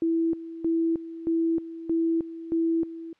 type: tone with tremolo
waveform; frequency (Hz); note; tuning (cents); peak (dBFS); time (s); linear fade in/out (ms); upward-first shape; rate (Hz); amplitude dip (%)
sine; 329.6; E4; 0; -21; 0.02-3.13; 2; square; 1.6; 80
effects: white hiss -66 dBFS RMS until 3.19 s + low-pass 3000 Hz 12 dB/octave